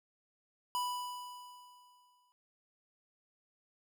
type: tone with exponential decay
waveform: square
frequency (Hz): 987.8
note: B5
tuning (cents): 0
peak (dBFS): -32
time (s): 0.75-2.32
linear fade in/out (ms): 0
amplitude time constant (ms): 340
effects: none